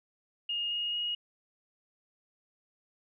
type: tone with pitch steps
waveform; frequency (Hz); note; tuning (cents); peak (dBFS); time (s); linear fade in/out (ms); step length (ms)
sine; 2846 / 2864 / 2882; F7 / F7 / F#7; +32 / +43 / -46; -30; 0.49-1.15; 5; 220
effects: none